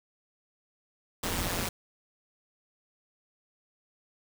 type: noise with amplitude modulation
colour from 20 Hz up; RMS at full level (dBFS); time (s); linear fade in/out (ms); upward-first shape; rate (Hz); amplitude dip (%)
pink; -28; 1.23-1.69; 5; sine; 177; 80
effects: none